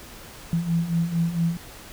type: beating tone pair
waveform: sine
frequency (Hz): 164.81 / 169.21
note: E3 / E3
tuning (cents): 0 / +46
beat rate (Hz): 4.4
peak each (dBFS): -27 / -22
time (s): 0.53-1.57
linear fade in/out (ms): 0
effects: pink hiss -43 dBFS RMS until 1.92 s